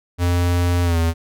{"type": "tone with pitch glide", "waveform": "square", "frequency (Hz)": [87.8, 82.87], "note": ["F2", "E2"], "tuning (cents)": [10, 10], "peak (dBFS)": -16, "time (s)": [0.18, 1.14], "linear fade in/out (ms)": 50, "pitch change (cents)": -100, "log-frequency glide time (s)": [0.83, 0.98], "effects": []}